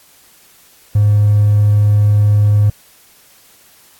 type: tone with hard clipping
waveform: triangle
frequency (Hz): 103.83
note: G#2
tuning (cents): 0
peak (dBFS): -8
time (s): 0.95-2.7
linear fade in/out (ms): 5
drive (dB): 4
effects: white hiss -47 dBFS RMS until 3.99 s + AAC 64 kbps